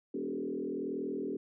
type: tone with frequency modulation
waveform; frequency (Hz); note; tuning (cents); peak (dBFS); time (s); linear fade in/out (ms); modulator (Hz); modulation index
sine; 333.4; E4; +20; -33; 0.14-1.37; 5; 41.1; 2.5
effects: none